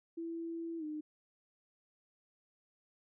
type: tone with pitch glide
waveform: sine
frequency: 332.4 to 304.8 Hz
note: E4 to D#4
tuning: +15 to -36 cents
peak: -38 dBFS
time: 0.17-1.01 s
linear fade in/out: 10 ms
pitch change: -151 cents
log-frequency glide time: 0.78-0.84 s
effects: none

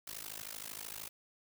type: noise with amplitude modulation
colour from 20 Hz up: white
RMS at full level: -41 dBFS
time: 0.07-1.09 s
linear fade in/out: 5 ms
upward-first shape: sine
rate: 53 Hz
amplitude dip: 100%
effects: none

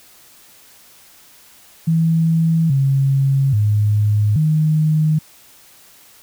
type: tone with pitch steps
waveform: sine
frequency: 163.4 / 136.5 / 104.9 / 155.1 Hz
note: E3 / C#3 / G#2 / D#3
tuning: -15 / -26 / +18 / -5 cents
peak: -12 dBFS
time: 1.87-5.19 s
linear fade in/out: 10 ms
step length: 830 ms
effects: white hiss -47 dBFS RMS until 6.22 s

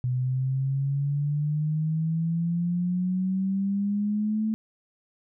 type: exponential sweep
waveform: sine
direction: up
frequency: 124.7 to 220 Hz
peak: -23 dBFS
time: 0.04-4.54 s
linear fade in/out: 0 ms
effects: none

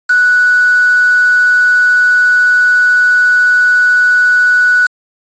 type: tone with quantisation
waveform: sine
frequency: 1477 Hz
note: F#6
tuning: 3 cents flat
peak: -6 dBFS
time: 0.09-4.87 s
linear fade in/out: 10 ms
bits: 3
effects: resampled to 16000 Hz

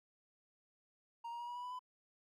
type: tone with pitch steps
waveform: triangle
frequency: 933 / 944.4 / 955.9 / 967.6 / 979.4 / 991.3 / 1003.4 Hz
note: A#5 / A#5 / A#5 / B5 / B5 / B5 / B5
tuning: +1 / +22 / +43 / -36 / -15 / +6 / +27 cents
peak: -40 dBFS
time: 1.24-1.793 s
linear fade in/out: 10 ms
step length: 79 ms
effects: MP3 96 kbps

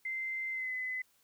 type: tone with pitch glide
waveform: sine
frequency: 2078 to 2022 Hz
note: C7 to B6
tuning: -12 to +40 cents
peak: -34 dBFS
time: 0.05-1.02 s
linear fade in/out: 5 ms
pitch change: -48 cents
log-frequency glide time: 0.51-0.72 s
effects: white hiss -70 dBFS RMS until 1.23 s

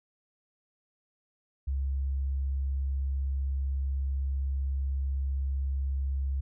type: tone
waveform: sine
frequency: 67.9 Hz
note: C#2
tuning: 35 cents flat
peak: -27 dBFS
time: 1.67-6.41 s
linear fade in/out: 10 ms
effects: none

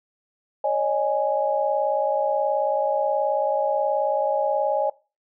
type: chord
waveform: sine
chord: C# suspended second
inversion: none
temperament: equal with one note detuned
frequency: 554.4 / 613 / 830.6 Hz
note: C#5 / D#5 / G#5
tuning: 0 / -26 / 0 cents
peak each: -24 dBFS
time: 0.64-4.9 s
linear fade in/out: 5 ms
effects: noise-tail reverb RT60 0.3 s tail -20 dB re dry

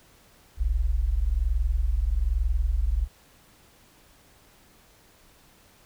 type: tone pair together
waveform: sine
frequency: 40.96 / 62.1 Hz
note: E1 / B1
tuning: -10 / +10 cents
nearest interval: perfect fifth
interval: 720 cents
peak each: -24 / -24 dBFS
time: 0.57-3.08 s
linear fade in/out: 50 ms
effects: pink hiss -57 dBFS RMS until 5.85 s

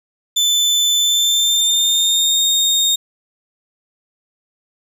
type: tone with pitch glide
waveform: 30% pulse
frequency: 3520 to 3695 Hz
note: A7 to A#7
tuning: 0 to -16 cents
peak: -10 dBFS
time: 0.36-2.96 s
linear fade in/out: 10 ms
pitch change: +84 cents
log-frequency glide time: 0.98-2.44 s
effects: none

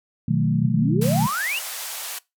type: chord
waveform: sine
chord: B dominant seventh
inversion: none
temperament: equal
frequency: 123.47 / 155.56 / 185 / 220 Hz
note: B2 / D#3 / F#3 / A3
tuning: 0 / 0 / 0 / 0 cents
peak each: -24 / -21 / -24 / -24 dBFS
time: 0.28-1.27 s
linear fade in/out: 5 ms
type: exponential sweep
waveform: sine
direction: up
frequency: 123.47 to 2960 Hz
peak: -23 dBFS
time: 0.63-1.59 s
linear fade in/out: 5 ms
type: band-pass noise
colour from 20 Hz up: white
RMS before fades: -32 dBFS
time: 1.01-2.19 s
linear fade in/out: 10 ms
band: 570 to 15000 Hz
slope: 24 dB/octave
effects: noise-tail reverb RT60 0.2 s tail -21 dB re dry

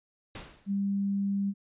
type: noise with exponential decay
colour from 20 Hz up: pink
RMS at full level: -38 dBFS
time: 0.35-0.79 s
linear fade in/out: 2 ms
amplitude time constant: 95 ms
type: tone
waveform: sine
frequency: 198.7 Hz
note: G3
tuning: 24 cents sharp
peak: -26 dBFS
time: 0.66-1.54 s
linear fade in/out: 50 ms
effects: resampled to 8000 Hz

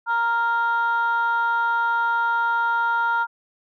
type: tone pair together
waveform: sine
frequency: 932.3 / 1396.9 Hz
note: A#5 / F6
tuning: 0 / 0 cents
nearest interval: perfect fifth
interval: 700 cents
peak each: -20 dBFS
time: 0.06-3.27 s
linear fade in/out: 50 ms
effects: tanh soft clip ceiling -14 dBFS

